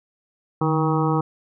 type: harmonic tone with a mistuned harmonic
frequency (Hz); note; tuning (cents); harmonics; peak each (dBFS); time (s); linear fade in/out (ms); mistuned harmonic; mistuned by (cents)
158.6; D#3; +33; 1 / 2 / 3 / 5 / 6 / 7 / 8; -21 / -24 / -26 / -28 / -29 / -29 / -30; 0.61-1.21; 5; 1; -66
effects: none